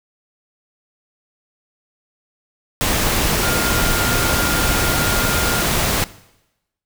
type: tone in noise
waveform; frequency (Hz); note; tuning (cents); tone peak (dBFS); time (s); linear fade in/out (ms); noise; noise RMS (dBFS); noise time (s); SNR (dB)
sine; 1408; F6; +14; -23; 3.43-5.62; 0; pink; -18; 2.81-6.04; -8
effects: noise-tail reverb RT60 0.9 s tail -19 dB re dry